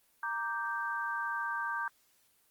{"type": "chord", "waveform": "sine", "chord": "G minor", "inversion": "first", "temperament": "equal", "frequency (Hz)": [932.3, 1174.7, 1568], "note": ["Bb5", "D6", "G6"], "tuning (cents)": [0, 0, 0], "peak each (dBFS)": [-38, -38, -35], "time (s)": [0.23, 1.88], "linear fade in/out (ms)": 2, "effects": ["white hiss -69 dBFS RMS until 2.5 s", "Opus 24 kbps"]}